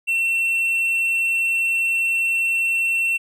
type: tone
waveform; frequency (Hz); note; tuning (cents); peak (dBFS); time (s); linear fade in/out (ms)
triangle; 2705; E7; +44; -16; 0.07-3.18; 20
effects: none